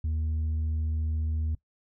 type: tone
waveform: sine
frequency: 78.6 Hz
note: D#2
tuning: 18 cents sharp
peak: -23 dBFS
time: 0.04-1.55 s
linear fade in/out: 5 ms
effects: noise-tail reverb RT60 0.1 s tail -22 dB re dry + tanh soft clip ceiling -25 dBFS